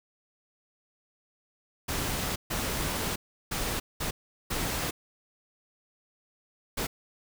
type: noise bursts at uneven times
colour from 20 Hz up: pink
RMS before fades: -31 dBFS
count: 6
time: 1.88-2.36 / 2.5-3.16 / 3.51-3.8 / 4-4.11 / 4.5-4.91 / 6.77-6.87 s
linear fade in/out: 10 ms
effects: none